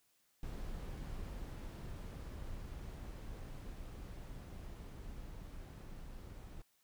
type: noise with level ramp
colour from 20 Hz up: brown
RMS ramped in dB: -44 to -50 dBFS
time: 0.43-6.62 s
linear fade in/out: 2 ms
effects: white hiss -75 dBFS RMS until 6.83 s